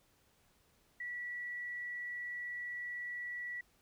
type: tone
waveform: sine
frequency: 1946 Hz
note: B6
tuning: 26 cents flat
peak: -39 dBFS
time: 1-3.61 s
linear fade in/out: 5 ms
effects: pink hiss -71 dBFS RMS until 3.81 s